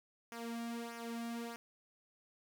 sawtooth tone with flanger, 233.1 Hz, A#3, in tune, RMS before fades -43 dBFS, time 0.32-1.56 s, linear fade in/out 0 ms, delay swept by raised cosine 0.24 to 2.34 ms, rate 1.6 Hz, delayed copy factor -0.7, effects none

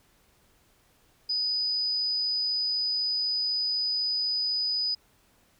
sine tone, 4978 Hz, D#8, in tune, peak -25 dBFS, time 1.29-4.95 s, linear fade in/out 10 ms, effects pink hiss -64 dBFS RMS until 5.59 s

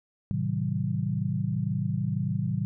sine chord, A diminished seventh, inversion none, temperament just, 110 / 132 / 158.4 / 190.08 Hz, A2 / C3 / Eb3 / Gb3, 0 / +16 / +31 / +47 cents, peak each -31 dBFS, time 0.31-2.65 s, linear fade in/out 0 ms, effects none

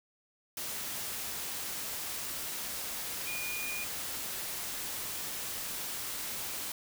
sine tone in noise, 2437 Hz, D#7, 37 cents flat, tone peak -37 dBFS, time 3.27-3.84 s, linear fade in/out 2 ms, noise white, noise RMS -38 dBFS, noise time 0.57-6.72 s, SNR -2 dB, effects none

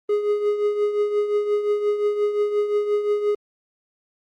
triangle tone with tremolo, 415.3 Hz, G#4, in tune, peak -14 dBFS, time 0.09-3.35 s, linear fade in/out 5 ms, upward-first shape triangle, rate 5.7 Hz, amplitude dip 65%, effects Opus 32 kbps

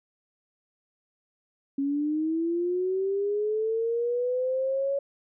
sine linear sweep, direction up, 273.8 to 560 Hz, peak -24 dBFS, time 1.78-4.99 s, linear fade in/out 5 ms, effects none

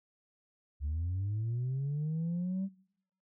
sine linear sweep, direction up, 69.3 to 196 Hz, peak -29 dBFS, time 0.8-2.69 s, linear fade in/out 50 ms, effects noise-tail reverb RT60 0.8 s tail -26 dB re dry + tanh soft clip ceiling -29 dBFS

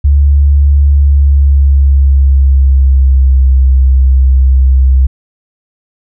sine tone with pitch glide, 71 to 65.48 Hz, C#2 to C2, +42 to +2 cents, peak -3 dBFS, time 0.04-5.07 s, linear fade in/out 10 ms, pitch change -140 cents, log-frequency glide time 0.89-3.49 s, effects none

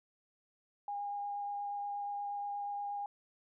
sine tone with vibrato, 813 Hz, G#5, 37 cents flat, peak -36 dBFS, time 0.88-3.06 s, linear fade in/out 2 ms, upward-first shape sine, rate 8.4 Hz, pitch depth 9 cents each way, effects none

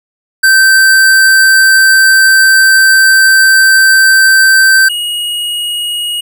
square tone pair in turn, 1554 / 2886 Hz, G6 / F#7, -16 / -44 cents, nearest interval major seventh, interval 1072 cents, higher second, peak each -4 / -14 dBFS, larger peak first, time 0.43-4.89 / 4.89-6.21 s, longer first, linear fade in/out 10 ms, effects none

